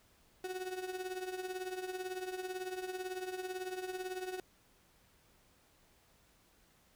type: tone with tremolo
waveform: 35% pulse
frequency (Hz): 370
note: F#4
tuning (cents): 0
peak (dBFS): -34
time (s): 0.44-4.4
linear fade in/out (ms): 2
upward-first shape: triangle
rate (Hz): 18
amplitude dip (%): 75
effects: pink hiss -68 dBFS RMS until 6.95 s